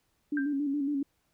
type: tone with vibrato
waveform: sine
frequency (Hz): 284.3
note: C#4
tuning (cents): +44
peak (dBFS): -27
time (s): 0.32-1.03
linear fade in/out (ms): 5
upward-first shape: square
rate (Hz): 7.2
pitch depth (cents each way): 53
type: tone with exponential decay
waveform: sine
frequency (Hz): 1577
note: G6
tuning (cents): +10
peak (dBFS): -29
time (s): 0.37-0.57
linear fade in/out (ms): 2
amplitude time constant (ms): 42
effects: pink hiss -74 dBFS RMS until 1.33 s